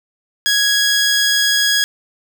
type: tone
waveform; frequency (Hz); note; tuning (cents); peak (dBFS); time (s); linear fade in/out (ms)
15% pulse; 1661.2; G#6; 0; -6; 0.46-1.84; 0
effects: none